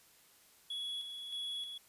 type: tone with tremolo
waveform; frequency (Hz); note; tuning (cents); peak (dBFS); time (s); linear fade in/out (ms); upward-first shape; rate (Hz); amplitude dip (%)
triangle; 3369; G#7; +24; -36; 0.7-1.78; 5; square; 1.6; 45
effects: white hiss -64 dBFS RMS until 1.88 s + resampled to 32000 Hz